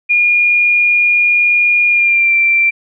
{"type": "tone with pitch glide", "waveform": "sine", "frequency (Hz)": [2427, 2354], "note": ["D#7", "D7"], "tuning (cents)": [-44, 3], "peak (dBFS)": -8, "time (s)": [0.09, 2.71], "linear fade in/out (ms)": 20, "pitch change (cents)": -53, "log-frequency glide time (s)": [1.88, 2.34], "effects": []}